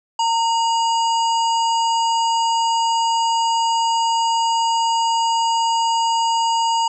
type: harmonic tone with a mistuned harmonic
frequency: 959 Hz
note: A#5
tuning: 49 cents sharp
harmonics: 1 / 3 / 5 / 7 / 8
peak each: -16 / -26 / -30 / -33 / -34 dBFS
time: 0.19-6.88 s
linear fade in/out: 5 ms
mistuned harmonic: 1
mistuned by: -79 cents
effects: none